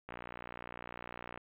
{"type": "click train", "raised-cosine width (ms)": 0.5, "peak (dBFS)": -28, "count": 78, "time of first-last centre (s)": [0.09, 1.375], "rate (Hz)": 59.9, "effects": ["resampled to 8000 Hz"]}